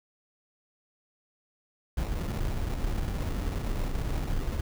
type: noise with sample-and-hold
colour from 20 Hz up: brown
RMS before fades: -30 dBFS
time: 1.97-4.61 s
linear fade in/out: 5 ms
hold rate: 1575 Hz
effects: none